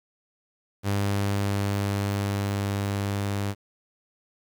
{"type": "tone with level ramp", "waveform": "sawtooth", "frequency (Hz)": 100.3, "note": "G2", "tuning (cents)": 40, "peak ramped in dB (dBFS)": [-19, -22], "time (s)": [0.83, 3.55], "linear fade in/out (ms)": 50, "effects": ["9-bit"]}